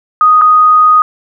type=tone with dropouts; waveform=sine; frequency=1244.5 Hz; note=D#6; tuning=in tune; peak=-3 dBFS; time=0.21-1.02 s; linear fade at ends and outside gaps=1 ms; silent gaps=0.413-0.418 s; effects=none